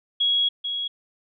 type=tone pair in turn; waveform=sine; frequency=3322 / 3322 Hz; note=G#7 / G#7; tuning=0 / 0 cents; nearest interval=unison; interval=0 cents; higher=neither; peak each=-18 / -25 dBFS; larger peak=first; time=0.2-0.49 / 0.64-0.88 s; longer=first; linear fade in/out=10 ms; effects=none